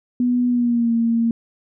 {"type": "tone with pitch glide", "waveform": "sine", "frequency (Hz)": [245.8, 230.7], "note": ["B3", "A#3"], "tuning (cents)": [-8, -18], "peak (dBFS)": -15, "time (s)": [0.2, 1.31], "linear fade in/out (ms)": 2, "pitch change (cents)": -110, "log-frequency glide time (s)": [0.48, 0.93], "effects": []}